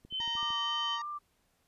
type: click train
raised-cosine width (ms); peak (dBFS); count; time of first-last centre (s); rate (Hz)
3; -39; 7; 0.05-0.505; 13.2
type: tone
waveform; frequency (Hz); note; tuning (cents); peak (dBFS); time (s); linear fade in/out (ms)
sine; 3068; G7; -38; -32; 0.1-0.99; 50
type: harmonic tone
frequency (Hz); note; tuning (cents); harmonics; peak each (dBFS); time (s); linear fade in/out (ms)
932.3; A#5; 0; 1 / 2 / 3 / 4 / 5 / 6 / 7; -39 / -43 / -58 / -52 / -52 / -55 / -57; 0.2-1.02; 5
type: tone with vibrato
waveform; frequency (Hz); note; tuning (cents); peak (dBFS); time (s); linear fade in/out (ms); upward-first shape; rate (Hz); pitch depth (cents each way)
sine; 1178; D6; +5; -36; 0.36-1.19; 20; sine; 3.1; 18
effects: pink hiss -73 dBFS RMS until 1.67 s + resampled to 32000 Hz